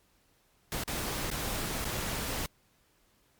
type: noise with dropouts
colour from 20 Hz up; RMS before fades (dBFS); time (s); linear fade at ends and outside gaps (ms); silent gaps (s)
pink; -34; 0.72-2.46; 0; 0.836-0.878 / 1.302-1.314 / 1.844-1.852
effects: pink hiss -68 dBFS RMS until 3.39 s + MP3 96 kbps